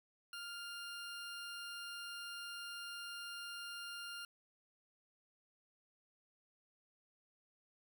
20% pulse tone, 1402 Hz, F6, 6 cents sharp, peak -40 dBFS, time 0.33-4.25 s, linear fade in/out 2 ms, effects none

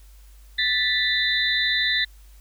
sine tone cluster, 1760 / 1973 / 3606 / 3987 Hz, A6 / B6 / A7 / B7, 0 / -2 / +42 / +16 cents, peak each -25 dBFS, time 0.58-2.05 s, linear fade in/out 10 ms, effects added 50 Hz sine -45 dBFS peak until 2.4 s + white hiss -58 dBFS RMS until 2.4 s

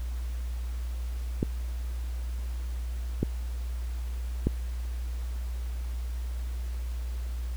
clicks, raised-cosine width 3 ms, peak -11 dBFS, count 3, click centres 1.429 / 3.23 / 4.47 s, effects added 60 Hz sine -30 dBFS peak until 7.56 s + pink hiss -51 dBFS RMS until 7.56 s

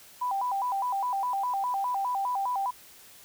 sine tone with vibrato, 883 Hz, A5, 6 cents sharp, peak -26 dBFS, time 0.21-2.71 s, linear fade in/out 10 ms, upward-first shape square, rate 4.9 Hz, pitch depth 200 cents each way, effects white hiss -52 dBFS RMS until 3.24 s

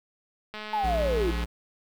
click train, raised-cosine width 0.3 ms, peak -22 dBFS, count 192, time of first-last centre 0.54-1.437 s, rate 213 Hz
sine linear sweep, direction down, 880 to 318.5 Hz, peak -24 dBFS, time 0.73-1.31 s, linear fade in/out 5 ms
square tone, 58.27 Hz, A#1, in tune, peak -28 dBFS, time 0.83-1.46 s, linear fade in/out 20 ms
effects 9-bit

